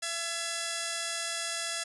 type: tone pair together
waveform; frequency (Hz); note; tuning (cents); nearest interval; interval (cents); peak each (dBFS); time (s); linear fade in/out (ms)
5% pulse; 671.1 / 1698; E5 / G#6; +31 / +38; octave + major third; 1607; -23 / -23; 0.02-1.84; 10
effects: resampled to 24000 Hz